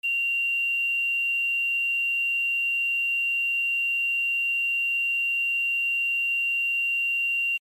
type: tone with quantisation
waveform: sine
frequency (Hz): 2765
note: F7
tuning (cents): -18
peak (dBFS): -22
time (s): 0.03-7.58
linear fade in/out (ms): 20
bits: 8
effects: MP3 64 kbps